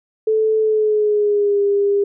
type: tone with pitch glide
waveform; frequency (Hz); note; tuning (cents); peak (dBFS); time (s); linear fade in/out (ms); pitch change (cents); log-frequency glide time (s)
sine; 437 to 403.1; A4 to G4; -12 to +48; -13; 0.27-2.04; 5; -140; 0.59-1.62
effects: none